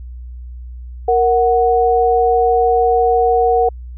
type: tone pair together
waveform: sine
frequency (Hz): 466.2 / 740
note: A#4 / F#5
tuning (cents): 0 / 0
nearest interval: minor sixth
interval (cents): 800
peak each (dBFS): -13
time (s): 1.08-3.69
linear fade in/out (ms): 5
effects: added 61 Hz sine -28 dBFS peak until 3.97 s